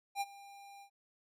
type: tone with ADSR envelope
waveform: square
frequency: 799 Hz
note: G5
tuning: 33 cents sharp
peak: -32 dBFS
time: 0.15-0.9 s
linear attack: 60 ms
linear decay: 36 ms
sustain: -20 dB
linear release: 82 ms
effects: resampled to 32000 Hz